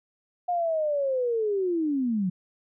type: linear sweep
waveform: sine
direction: down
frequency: 719 to 174.7 Hz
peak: -23 dBFS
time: 0.48-2.3 s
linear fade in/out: 10 ms
effects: none